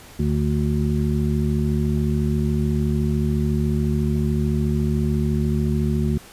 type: harmonic tone with a mistuned harmonic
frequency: 73.9 Hz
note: D2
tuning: 11 cents sharp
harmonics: 1 / 2 / 3 / 5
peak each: -23 / -22 / -23 / -29 dBFS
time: 0.19-6.18 s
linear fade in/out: 5 ms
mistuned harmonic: 5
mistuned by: -26 cents
effects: pink hiss -44 dBFS RMS until 6.32 s + resampled to 32000 Hz